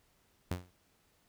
sawtooth tone with exponential decay, 89.9 Hz, F#2, 49 cents flat, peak -26 dBFS, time 0.51-0.71 s, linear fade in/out 5 ms, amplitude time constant 42 ms, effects pink hiss -71 dBFS RMS until 1.28 s

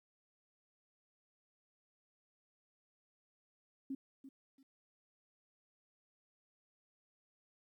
sine tone with echo, 270 Hz, C#4, 45 cents flat, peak -38 dBFS, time 3.9-3.95 s, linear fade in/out 5 ms, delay 340 ms, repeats 2, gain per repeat -12 dB, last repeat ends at 4.63 s, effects 13-bit

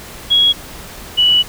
sine tone pair in turn, 3322 / 2950 Hz, G#7 / F#7, 0 / -6 cents, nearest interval major second, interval 206 cents, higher first, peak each -8 dBFS, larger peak neither, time 0.3-0.53 / 1.17-1.43 s, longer second, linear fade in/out 20 ms, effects pink hiss -33 dBFS RMS until 1.48 s

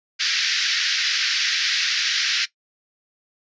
white band-pass noise, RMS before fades -22 dBFS, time 0.19-2.46 s, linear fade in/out 20 ms, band 1500 to 5600 Hz, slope 48 dB/octave, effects noise-tail reverb RT60 0.1 s tail -17 dB re dry + resampled to 16000 Hz

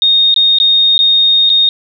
sine tone with dropouts, 3700 Hz, A#7, 14 cents flat, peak -6 dBFS, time 0.02-1.69 s, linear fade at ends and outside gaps 1 ms, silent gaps 0.342-0.362 / 0.586-0.6 / 0.98-0.99 / 1.494-1.5 s, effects none

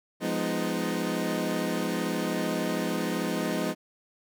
25% pulse chord, F half-diminished seventh, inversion none, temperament equal with one note detuned, 174.61 / 207.7 / 250.1 / 311.1 Hz, F3 / Ab3 / Cb4 / Eb4, 0 / 0 / +22 / 0 cents, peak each -29 dBFS, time 0.2-3.75 s, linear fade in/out 50 ms, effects none

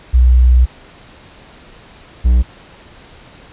sine / triangle tone pair in turn, 62 / 60.9 Hz, B1 / B1, +7 / -24 cents, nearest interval unison, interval 31 cents, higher first, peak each -5 dBFS, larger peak neither, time 0.13-0.66 / 2.24-2.43 s, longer first, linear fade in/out 20 ms, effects pink hiss -41 dBFS RMS until 3.52 s + resampled to 8000 Hz

